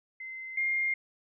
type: tone pair in turn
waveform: sine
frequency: 2067 / 2119 Hz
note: C7 / C7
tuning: -22 / +21 cents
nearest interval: unison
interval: 43 cents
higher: second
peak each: -38 / -26 dBFS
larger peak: second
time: 0.2-0.57 / 0.57-0.94 s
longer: neither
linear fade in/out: 5 ms
effects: none